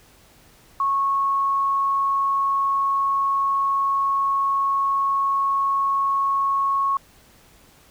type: tone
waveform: sine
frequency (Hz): 1100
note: C#6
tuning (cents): -14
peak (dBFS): -18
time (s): 0.8-6.97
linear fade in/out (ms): 2
effects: pink hiss -53 dBFS RMS until 7.9 s